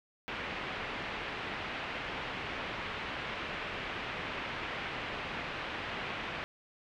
white low-pass noise, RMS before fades -39 dBFS, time 0.28-6.44 s, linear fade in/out 0 ms, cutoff 2800 Hz, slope 24 dB/octave, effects none

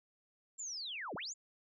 sine linear two-way sweep, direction down then up, 7459 to 126.5 to 7459 Hz, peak -40 dBFS, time 0.58-1.34 s, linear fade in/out 20 ms, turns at 1.15 s, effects none

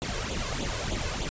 pink noise with flanger, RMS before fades -31 dBFS, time 0.02-1.29 s, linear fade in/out 0 ms, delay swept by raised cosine 0.27 to 1.97 ms, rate 3.3 Hz, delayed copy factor +0.7, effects resampled to 16000 Hz

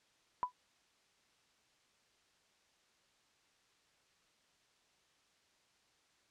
sine tone with exponential decay, 994 Hz, B5, 11 cents sharp, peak -27 dBFS, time 0.43-0.52 s, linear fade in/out 0 ms, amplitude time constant 18 ms, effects white hiss -72 dBFS RMS until 6.3 s + low-pass 6000 Hz 12 dB/octave

